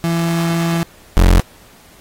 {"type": "tone pair in turn", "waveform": "35% pulse", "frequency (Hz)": [167.6, 44.39], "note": ["E3", "F1"], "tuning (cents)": [29, 29], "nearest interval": "octave + major seventh", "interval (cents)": 2300, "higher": "first", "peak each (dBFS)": [-13, -5], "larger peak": "second", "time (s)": [[0.04, 0.83], [1.17, 1.4]], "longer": "first", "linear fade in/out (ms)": 0, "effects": ["pink hiss -46 dBFS RMS until 2 s", "AAC 48 kbps"]}